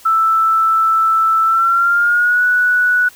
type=tone with pitch glide; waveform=sine; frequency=1322 to 1475.3 Hz; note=E6 to F#6; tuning=+5 to -5 cents; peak=-10 dBFS; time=0.05-3.09 s; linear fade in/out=10 ms; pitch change=+190 cents; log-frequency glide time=1.44-2.44 s; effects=white hiss -43 dBFS RMS until 3.15 s